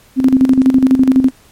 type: tone with tremolo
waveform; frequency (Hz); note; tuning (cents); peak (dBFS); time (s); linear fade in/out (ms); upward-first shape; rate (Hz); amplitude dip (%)
sine; 261.6; C4; 0; -4; 0.16-1.31; 50; square; 12; 65
effects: pink hiss -47 dBFS RMS until 1.51 s + MP3 64 kbps